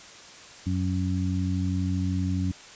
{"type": "harmonic tone", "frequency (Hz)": 92.5, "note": "F#2", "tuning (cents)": 0, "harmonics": [1, 2, 3], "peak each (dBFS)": [-26, -29, -31], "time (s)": [0.66, 2.52], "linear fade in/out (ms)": 10, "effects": ["white hiss -46 dBFS RMS until 2.75 s", "resampled to 16000 Hz"]}